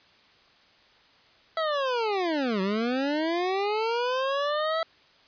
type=linear two-way sweep; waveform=25% pulse; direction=down then up; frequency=659.3 to 185 to 659.3 Hz; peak=-21 dBFS; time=1.57-4.83 s; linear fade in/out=2 ms; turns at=2.61 s; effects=white hiss -58 dBFS RMS until 5.27 s + resampled to 11025 Hz